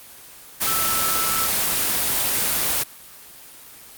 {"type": "tone in noise", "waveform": "sine", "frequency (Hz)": 1318.5, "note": "E6", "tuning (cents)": 0, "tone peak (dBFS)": -25, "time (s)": [0.66, 1.48], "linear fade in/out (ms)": 20, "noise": "white", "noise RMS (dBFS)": -21, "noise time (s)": [0.6, 2.84], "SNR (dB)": -7, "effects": ["white hiss -43 dBFS RMS until 3.97 s", "Opus 24 kbps"]}